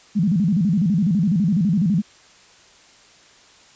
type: tone with vibrato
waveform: sine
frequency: 184.6 Hz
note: F#3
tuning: 4 cents flat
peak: -15 dBFS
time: 0.15-2.02 s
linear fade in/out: 20 ms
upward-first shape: square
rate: 12 Hz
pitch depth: 210 cents each way
effects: white hiss -50 dBFS RMS until 3.75 s + resampled to 16000 Hz